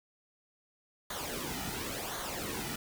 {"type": "noise with flanger", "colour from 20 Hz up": "pink", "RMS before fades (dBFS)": -38, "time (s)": [1.1, 2.76], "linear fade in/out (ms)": 5, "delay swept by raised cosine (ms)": [0.38, 1.88], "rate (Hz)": 0.93, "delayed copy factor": -0.65, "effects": []}